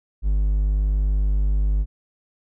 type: tone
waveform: triangle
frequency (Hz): 50.4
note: G1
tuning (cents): +49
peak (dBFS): -15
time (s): 0.22-1.86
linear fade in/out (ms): 50
effects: none